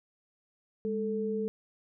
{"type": "tone pair together", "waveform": "sine", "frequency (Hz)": [205.4, 440], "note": ["G#3", "A4"], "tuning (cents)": [-19, 0], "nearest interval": "octave + minor second", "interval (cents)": 1319, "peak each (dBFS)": [-33, -31], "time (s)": [0.85, 1.48], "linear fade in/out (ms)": 0, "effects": []}